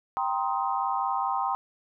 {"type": "chord", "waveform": "sine", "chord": "C minor seventh", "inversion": "second", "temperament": "just", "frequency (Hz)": [784.9, 941.9, 1046.5, 1255.8], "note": ["G5", "Bb5", "C6", "Eb6"], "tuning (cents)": [2, 18, 0, 16], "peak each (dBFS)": [-29, -31, -30, -33], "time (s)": [0.17, 1.55], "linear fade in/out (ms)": 0, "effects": []}